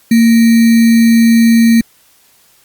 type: tone with sample-and-hold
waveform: sine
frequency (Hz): 229.3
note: A#3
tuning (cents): -28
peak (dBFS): -4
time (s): 0.11-1.81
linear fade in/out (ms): 5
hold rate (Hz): 2100
effects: white hiss -49 dBFS RMS until 2.64 s + Opus 48 kbps